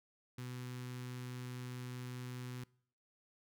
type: tone with notch filter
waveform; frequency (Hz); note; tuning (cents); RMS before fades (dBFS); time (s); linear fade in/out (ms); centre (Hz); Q
sawtooth; 124.9; B2; +20; -45; 0.38-2.64; 5; 640; 0.9
effects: noise-tail reverb RT60 0.6 s tail -24 dB re dry